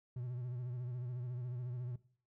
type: tone with vibrato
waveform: triangle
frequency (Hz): 123.47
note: B2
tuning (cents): 0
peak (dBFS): -37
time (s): 0.16-1.96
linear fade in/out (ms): 5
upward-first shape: sine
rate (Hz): 14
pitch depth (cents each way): 60
effects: noise-tail reverb RT60 0.5 s tail -19 dB re dry